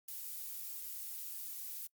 violet noise, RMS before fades -44 dBFS, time 0.08-1.87 s, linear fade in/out 5 ms, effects noise-tail reverb RT60 0.1 s tail -25 dB re dry + Opus 48 kbps

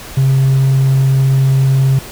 triangle tone, 134.1 Hz, C3, 43 cents sharp, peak -5 dBFS, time 0.17-1.99 s, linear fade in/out 5 ms, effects tanh soft clip ceiling -3 dBFS + pink hiss -31 dBFS RMS until 2.11 s

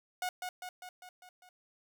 sawtooth tone with echo, 728 Hz, F#5, 28 cents flat, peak -29 dBFS, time 0.22-0.29 s, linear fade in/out 2 ms, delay 200 ms, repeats 6, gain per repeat -4 dB, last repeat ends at 1.49 s, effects none

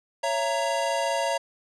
square chord, A# diminished, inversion first, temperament equal with one note detuned, 554.4 / 668.8 / 932.3 Hz, C#5 / E5 / A#5, 0 / +25 / 0 cents, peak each -29 dBFS, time 0.23-1.38 s, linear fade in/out 10 ms, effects resampled to 22050 Hz

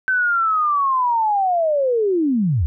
sine linear sweep, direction down, 1540 to 65.5 Hz, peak -15 dBFS, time 0.08-2.66 s, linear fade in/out 0 ms, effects none

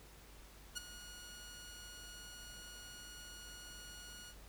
10% pulse tone with ADSR envelope, 1446 Hz, F#6, 40 cents flat, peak -29 dBFS, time 0.75-4.35 s, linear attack 24 ms, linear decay 12 ms, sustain -14 dB, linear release 63 ms, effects added 50 Hz sine -58 dBFS peak until 4.48 s + pink hiss -60 dBFS RMS until 4.48 s

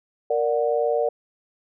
sine chord, Bb augmented, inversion none, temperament equal with one note detuned, 466.2 / 587.3 / 734.9 Hz, Bb4 / D5 / F#5, 0 / 0 / -12 cents, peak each -22 / -23 / -27 dBFS, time 0.3-1.09 s, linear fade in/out 5 ms, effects none

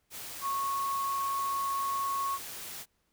sine tone in noise, 1101 Hz, C#6, 12 cents flat, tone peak -29 dBFS, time 0.41-2.39 s, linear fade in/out 50 ms, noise white, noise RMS -42 dBFS, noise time 0.1-2.86 s, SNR +10 dB, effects pink hiss -75 dBFS RMS until 3.12 s

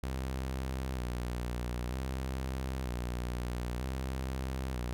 sawtooth tone with vibrato, 63 Hz, B1, 35 cents sharp, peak -30 dBFS, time 0.03-4.93 s, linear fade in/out 0 ms, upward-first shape square, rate 0.53 Hz, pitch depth 66 cents each way, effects none

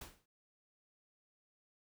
pink noise with exponential decay, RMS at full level -45 dBFS, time 0.01-0.26 s, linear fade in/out 5 ms, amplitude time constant 54 ms, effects none

